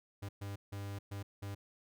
45% pulse tone bursts at uneven times, 100 Hz, G2, 35 cents sharp, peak -40 dBFS, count 5, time 0.22-0.29 / 0.41-0.56 / 0.72-0.99 / 1.11-1.23 / 1.42-1.55 s, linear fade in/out 10 ms, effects none

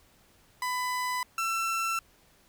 30% pulse tone pair in turn, 1000 / 1341.4 Hz, B5 / E6, +21 / +30 cents, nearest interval perfect fourth, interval 509 cents, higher second, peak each -26 / -25 dBFS, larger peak second, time 0.62-1.23 / 1.38-1.99 s, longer neither, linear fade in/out 2 ms, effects pink hiss -62 dBFS RMS until 2.48 s

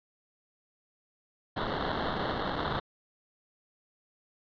blue noise with sample-and-hold, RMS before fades -32 dBFS, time 1.56-2.8 s, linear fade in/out 10 ms, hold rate 2450 Hz, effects resampled to 11025 Hz

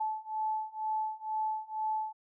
sine beating tone pair, 867 / 869.1 Hz, A5 / A5, -26 / -22 cents, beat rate 2.1 Hz, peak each -35 / -34 dBFS, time 0-2.13 s, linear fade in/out 10 ms, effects none

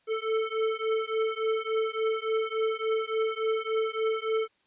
square beating tone pair, 440 / 443.5 Hz, A4 / A4, 0 / +14 cents, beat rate 3.5 Hz, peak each -30 dBFS, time 0.07-4.48 s, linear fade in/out 50 ms, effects white hiss -69 dBFS RMS until 4.66 s + resampled to 8000 Hz

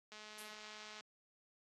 click train, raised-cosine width 0.2 ms, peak -36 dBFS, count 190, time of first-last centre 0.12-1.007 s, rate 213 Hz
violet noise with exponential decay, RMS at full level -43 dBFS, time 0.38-0.59 s, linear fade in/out 5 ms, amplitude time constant 45 ms
effects high-pass 200 Hz 12 dB/octave + AAC 32 kbps

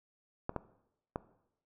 clicks, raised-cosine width 1 ms, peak -20 dBFS, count 3, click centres 0.494 / 0.563 / 1.159 s, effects noise-tail reverb RT60 0.8 s tail -17 dB re dry

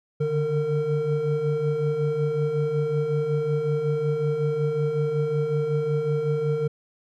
triangle tone cluster, 144 / 149.4 / 457.3 Hz, D3 / D3 / A#4, -34 / +30 / -33 cents, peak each -27 / -25 / -22 dBFS, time 0.2-6.68 s, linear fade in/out 10 ms, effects none

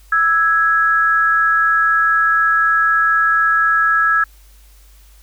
sine tone pair together, 1318.5 / 1662.5 Hz, E6 / G#6, 0 / +1 cents, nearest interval major third, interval 401 cents, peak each -14 dBFS, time 0.12-4.24 s, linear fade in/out 5 ms, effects added 50 Hz sine -43 dBFS peak until 5.22 s + white hiss -52 dBFS RMS until 5.22 s

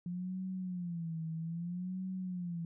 sine tone with vibrato, 173.9 Hz, F3, 7 cents flat, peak -36 dBFS, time 0.06-2.65 s, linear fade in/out 2 ms, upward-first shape sine, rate 0.62 Hz, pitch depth 130 cents each way, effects none

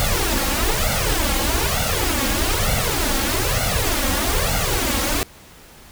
pink noise with flanger, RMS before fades -20 dBFS, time 0-5.23 s, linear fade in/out 0 ms, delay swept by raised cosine 1.4 to 3.7 ms, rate 1.1 Hz, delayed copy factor +0.85, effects pink hiss -45 dBFS RMS until 5.91 s

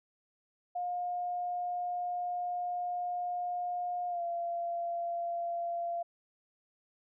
sine tone with pitch glide, 712 to 687.3 Hz, F5 to F5, +33 to -28 cents, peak -32 dBFS, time 0.75-6.03 s, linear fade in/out 10 ms, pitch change -61 cents, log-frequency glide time 4.08-4.22 s, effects none

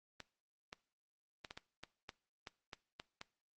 clicks, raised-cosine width 0.2 ms, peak -29 dBFS, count 11, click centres 0.203 / 0.729 / 1.448 / 1.509 / 1.575 / 1.836 / 2.092 / 2.472 / 2.732 / 2.999 / 3.214 s, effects noise-tail reverb RT60 0.4 s tail -20 dB re dry + Opus 24 kbps

